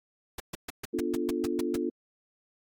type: noise bursts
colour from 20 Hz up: pink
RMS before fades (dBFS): -36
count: 10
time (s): 0.38-1.76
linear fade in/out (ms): 5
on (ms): 21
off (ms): 130
type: chord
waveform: sine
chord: B half-diminished seventh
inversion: none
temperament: equal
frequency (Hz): 246.9 / 293.7 / 349.2 / 440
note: B3 / D4 / F4 / A4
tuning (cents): 0 / 0 / 0 / 0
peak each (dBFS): -34 / -33 / -31 / -36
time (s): 0.93-1.9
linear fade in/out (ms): 10
effects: AAC 64 kbps